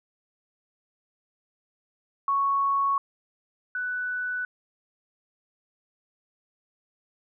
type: tone pair in turn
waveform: sine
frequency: 1108.7 / 1489.4 Hz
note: C#6 / F#6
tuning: 0 / +11 cents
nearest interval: perfect fourth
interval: 511 cents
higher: second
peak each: -21 / -27 dBFS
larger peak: first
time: 2.28-2.98 / 3.75-4.45 s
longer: neither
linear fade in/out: 2 ms
effects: none